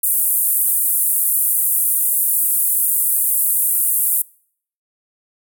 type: band-pass noise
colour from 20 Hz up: white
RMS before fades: -17 dBFS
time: 0.03-4.22 s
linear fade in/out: 5 ms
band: 9000 to 16000 Hz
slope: 48 dB/octave
effects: noise-tail reverb RT60 0.6 s tail -25 dB re dry